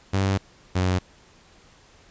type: tone pair in turn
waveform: sawtooth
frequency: 97.1 / 91.91 Hz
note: G2 / F#2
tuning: -16 / -11 cents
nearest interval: minor second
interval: 95 cents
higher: first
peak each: -16 dBFS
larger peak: neither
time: 0.13-0.38 / 0.75-0.99 s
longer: first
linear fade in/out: 10 ms
effects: pink hiss -54 dBFS RMS until 2.1 s + resampled to 16000 Hz